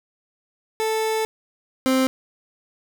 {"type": "tone pair in turn", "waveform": "30% pulse", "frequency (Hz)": [440, 261.6], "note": ["A4", "C4"], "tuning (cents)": [0, 0], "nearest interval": "major sixth", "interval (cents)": 900, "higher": "first", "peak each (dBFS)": [-18, -14], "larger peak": "second", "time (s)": [[0.8, 1.25], [1.86, 2.07]], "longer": "first", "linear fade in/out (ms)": 0, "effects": []}